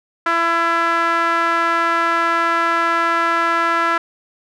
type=tone with band-pass filter; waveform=sawtooth; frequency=335.2 Hz; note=E4; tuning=29 cents sharp; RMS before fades=-17 dBFS; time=0.26-3.98 s; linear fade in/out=5 ms; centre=1400 Hz; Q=3.1; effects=none